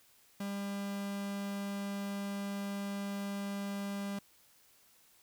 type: tone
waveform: 45% pulse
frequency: 199.8 Hz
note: G3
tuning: 33 cents sharp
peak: -36 dBFS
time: 0.4-4.19 s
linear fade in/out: 5 ms
effects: white hiss -65 dBFS RMS until 5.22 s